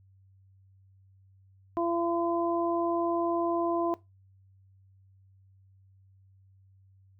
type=harmonic tone; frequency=340 Hz; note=F4; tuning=46 cents flat; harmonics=1 / 2 / 3; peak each=-28 / -31 / -33 dBFS; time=1.77-3.94 s; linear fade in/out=0 ms; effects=noise-tail reverb RT60 0.2 s tail -19 dB re dry + added 96 Hz sine -57 dBFS peak until 7.19 s